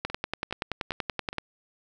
two click trains, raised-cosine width 0.3 ms, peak -12 / -21 dBFS, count 15 / 4, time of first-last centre 0.05-1.383 / 0.1-1.33 s, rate 10.5 / 2.44 Hz, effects none

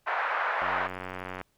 white band-pass noise, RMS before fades -29 dBFS, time 0.06-0.88 s, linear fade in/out 20 ms, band 640 to 1700 Hz, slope 24 dB/octave
click train, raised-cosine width 0.5 ms, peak -21 dBFS, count 74, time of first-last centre 0.62-1.413 s, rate 92 Hz
effects pink hiss -71 dBFS RMS until 1.57 s

